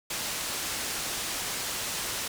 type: low-pass noise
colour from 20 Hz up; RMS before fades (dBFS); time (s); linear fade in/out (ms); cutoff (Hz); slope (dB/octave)
white; -33; 0.1-2.28; 5; 9100; 12
effects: none